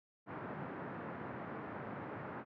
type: band-pass noise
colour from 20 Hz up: pink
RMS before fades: -45 dBFS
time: 0.26-2.45 s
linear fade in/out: 50 ms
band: 120 to 1700 Hz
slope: 24 dB/octave
effects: none